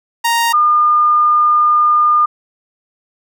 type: tone pair in turn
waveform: sawtooth / sine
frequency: 932.3 / 1211.3 Hz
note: A#5 / D#6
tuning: 0 / -47 cents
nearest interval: perfect fourth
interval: 453 cents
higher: second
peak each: -8 dBFS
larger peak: neither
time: 0.24-0.53 / 0.53-2.26 s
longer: second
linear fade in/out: 10 ms
effects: none